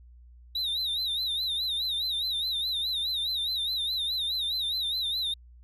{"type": "tone with vibrato", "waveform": "triangle", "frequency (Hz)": 3816, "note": "A#7", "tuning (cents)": 40, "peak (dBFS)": -26, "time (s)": [0.55, 5.34], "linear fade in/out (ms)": 5, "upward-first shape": "sine", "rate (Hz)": 4.8, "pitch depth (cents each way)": 120, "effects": ["added 60 Hz sine -49 dBFS peak until 5.63 s"]}